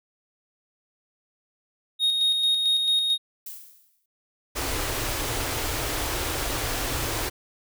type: tone with tremolo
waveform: triangle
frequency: 3729 Hz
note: A#7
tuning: in tune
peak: -17 dBFS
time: 1.99-3.18 s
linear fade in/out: 50 ms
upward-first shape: square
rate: 4.5 Hz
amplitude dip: 35%
type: noise with exponential decay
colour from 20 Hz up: violet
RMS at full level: -35 dBFS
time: 3.46-4.06 s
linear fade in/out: 5 ms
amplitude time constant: 130 ms
type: band-stop noise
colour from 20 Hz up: pink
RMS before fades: -28 dBFS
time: 4.55-7.3 s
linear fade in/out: 20 ms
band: 140 to 250 Hz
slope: 96 dB/octave
effects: none